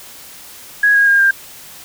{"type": "tone with pitch steps", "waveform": "sine", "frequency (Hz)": [1661.2, 1638.3, 1615.8, 1593.5], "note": ["G#6", "G#6", "G#6", "G6"], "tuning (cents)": [0, -24, -48, 28], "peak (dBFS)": -8, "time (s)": [0.83, 1.31], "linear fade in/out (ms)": 5, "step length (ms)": 120, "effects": ["white hiss -37 dBFS RMS until 1.84 s"]}